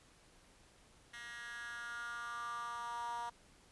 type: tone with high-pass filter sweep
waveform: 10% pulse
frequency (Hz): 236.9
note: A#3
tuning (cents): +28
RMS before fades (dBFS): -44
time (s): 1.13-3.3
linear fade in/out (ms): 10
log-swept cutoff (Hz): 2000 to 870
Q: 5.8
effects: pink hiss -65 dBFS RMS until 3.71 s + resampled to 24000 Hz